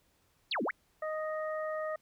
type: exponential two-way sweep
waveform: sine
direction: down then up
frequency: 4965 to 200 to 2429 Hz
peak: -30 dBFS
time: 0.51-0.71 s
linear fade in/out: 5 ms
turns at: 0.63 s
type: harmonic tone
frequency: 622.3 Hz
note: D#5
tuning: in tune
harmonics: 1 / 2 / 3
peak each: -34 / -40 / -44 dBFS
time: 1.02-1.96 s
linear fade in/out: 5 ms
effects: pink hiss -71 dBFS RMS until 2.01 s